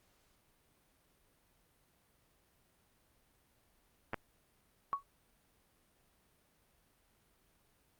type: clicks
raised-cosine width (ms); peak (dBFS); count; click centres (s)
0.5; -22; 2; 4.134 / 4.143
type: tone with exponential decay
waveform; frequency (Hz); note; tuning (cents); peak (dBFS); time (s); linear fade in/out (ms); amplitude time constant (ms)
sine; 1116; C#6; +11; -27; 4.93-5.03; 0; 21
effects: pink hiss -72 dBFS RMS until 7.99 s + Opus 48 kbps